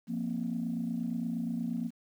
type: chord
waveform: sine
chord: F suspended fourth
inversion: none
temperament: equal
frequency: 174.61 / 233.1 / 261.6 Hz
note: F3 / Bb3 / C4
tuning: 0 / 0 / 0 cents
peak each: -36 / -32 / -38 dBFS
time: 0.07-1.91 s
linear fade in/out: 50 ms
effects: tanh soft clip ceiling -24 dBFS + 10-bit